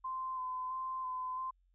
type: tone with vibrato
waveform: sine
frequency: 1030 Hz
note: C6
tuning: 28 cents flat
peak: -36 dBFS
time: 0.04-1.51 s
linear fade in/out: 10 ms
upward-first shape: square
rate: 1.5 Hz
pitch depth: 17 cents each way
effects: added 45 Hz sine -68 dBFS peak until 1.74 s